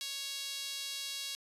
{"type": "tone with high-pass filter", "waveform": "sawtooth", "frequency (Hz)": 554.4, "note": "C#5", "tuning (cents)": 0, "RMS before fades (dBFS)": -40, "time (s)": [0.01, 1.35], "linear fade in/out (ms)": 0, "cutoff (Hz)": 3800, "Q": 2, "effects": ["resampled to 32000 Hz"]}